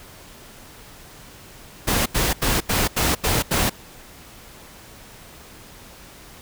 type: noise bursts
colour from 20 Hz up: pink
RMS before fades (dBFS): -20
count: 7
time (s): 1.87-3.698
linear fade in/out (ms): 10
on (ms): 190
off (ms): 83
effects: pink hiss -44 dBFS RMS until 6.41 s